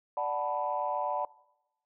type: chord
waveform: sine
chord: B minor seventh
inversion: first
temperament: equal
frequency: 587.3 / 740 / 880 / 987.8 Hz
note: D5 / F#5 / A5 / B5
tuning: 0 / 0 / 0 / 0 cents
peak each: -34 dBFS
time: 0.17-1.25 s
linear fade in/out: 2 ms
effects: noise-tail reverb RT60 0.9 s tail -21 dB re dry + tanh soft clip ceiling -18 dBFS